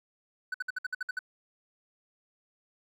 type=tone bursts; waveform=triangle; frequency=1504 Hz; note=F#6; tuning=28 cents sharp; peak=-28 dBFS; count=9; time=0.52-1.191 s; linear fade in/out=5 ms; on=23 ms; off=58 ms; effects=none